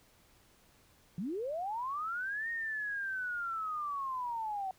sine linear two-way sweep, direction up then down, 157.5 to 1864.7 to 745 Hz, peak -34 dBFS, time 1.18-4.71 s, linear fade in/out 2 ms, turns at 2.5 s, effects pink hiss -65 dBFS RMS until 4.78 s

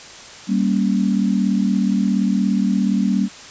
sine chord, G diminished, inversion none, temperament equal, 196 / 233.1 / 277.2 Hz, G3 / Bb3 / Db4, 0 / 0 / 0 cents, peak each -17 / -20 / -23 dBFS, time 0.47-3.29 s, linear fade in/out 50 ms, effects white hiss -38 dBFS RMS until 3.5 s + resampled to 16000 Hz

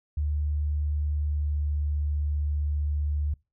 sine tone with pitch glide, 74.2 to 73.73 Hz, D2 to D2, +18 to +7 cents, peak -24 dBFS, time 0.17-3.34 s, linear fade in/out 5 ms, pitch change -11 cents, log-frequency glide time 1.26-1.56 s, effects noise-tail reverb RT60 0.3 s tail -26 dB re dry

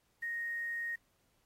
sine tone with quantisation, 1864.7 Hz, A#6, in tune, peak -35 dBFS, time 0.22-0.96 s, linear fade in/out 10 ms, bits 10, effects pink hiss -75 dBFS RMS until 1.45 s + AAC 48 kbps

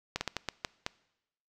slowing click train, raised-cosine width 0.2 ms, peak -14 dBFS, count 7, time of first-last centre 0.16-0.864 s, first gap 50 ms, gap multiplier 1.34, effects noise-tail reverb RT60 0.9 s tail -22 dB re dry

